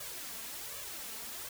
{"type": "noise with flanger", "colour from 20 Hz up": "white", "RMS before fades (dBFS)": -43, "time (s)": [0, 1.49], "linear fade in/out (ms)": 5, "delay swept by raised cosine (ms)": [1.7, 4.5], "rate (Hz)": 1.3, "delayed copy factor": 0.65, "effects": []}